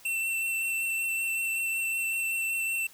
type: tone with vibrato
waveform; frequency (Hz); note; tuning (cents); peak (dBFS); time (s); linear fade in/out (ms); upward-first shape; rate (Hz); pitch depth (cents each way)
square; 2693; E7; +36; -28; 0.05-2.87; 5; triangle; 5.3; 14
effects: white hiss -54 dBFS RMS until 2.93 s